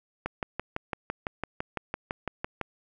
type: click train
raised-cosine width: 0.5 ms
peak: -15 dBFS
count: 15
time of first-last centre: 0.26-2.613 s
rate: 5.95 Hz
effects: none